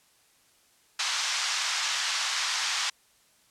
white band-pass noise, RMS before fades -29 dBFS, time 0.99-2.9 s, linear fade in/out 5 ms, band 910 to 6300 Hz, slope 24 dB/octave, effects white hiss -63 dBFS RMS until 3.5 s + low-pass 11000 Hz 12 dB/octave

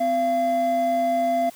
triangle tone pair together, 256.2 / 684 Hz, C4 / F5, -36 / -36 cents, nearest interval octave + perfect fourth, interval 1700 cents, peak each -25 / -17 dBFS, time 0-1.5 s, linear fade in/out 10 ms, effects tanh soft clip ceiling -11 dBFS + white hiss -48 dBFS RMS until 1.55 s

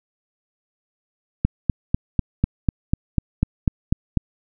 click train, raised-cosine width 5 ms, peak -4 dBFS, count 12, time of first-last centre 1.45-4.173 s, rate 4.04 Hz, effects none

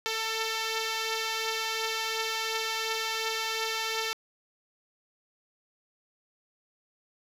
5% pulse beating tone pair, 445 / 447.8 Hz, A4 / A4, +20 / +30 cents, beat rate 2.8 Hz, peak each -18 / -25 dBFS, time 0.06-4.13 s, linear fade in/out 0 ms, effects low-pass 10000 Hz 12 dB/octave + 8-bit

